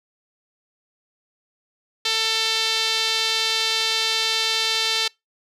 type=tone with band-pass filter; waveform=sawtooth; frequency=445.2 Hz; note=A4; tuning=20 cents sharp; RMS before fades=-22 dBFS; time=2.05-5.08 s; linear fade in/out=5 ms; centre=4000 Hz; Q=2.5; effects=noise-tail reverb RT60 0.2 s tail -26 dB re dry